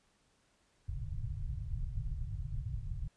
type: low-pass noise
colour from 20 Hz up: pink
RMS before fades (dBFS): -38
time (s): 0.88-3.08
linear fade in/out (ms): 5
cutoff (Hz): 150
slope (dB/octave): 96
effects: pink hiss -72 dBFS RMS until 3.16 s + resampled to 22050 Hz